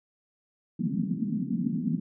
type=band-pass noise; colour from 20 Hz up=white; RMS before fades=-29 dBFS; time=0.79-2 s; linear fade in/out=5 ms; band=160 to 250 Hz; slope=48 dB/octave; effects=none